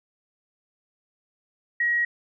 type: tone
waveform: sine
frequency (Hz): 1900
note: A#6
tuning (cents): +33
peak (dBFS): -20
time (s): 1.8-2.05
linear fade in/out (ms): 5
effects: none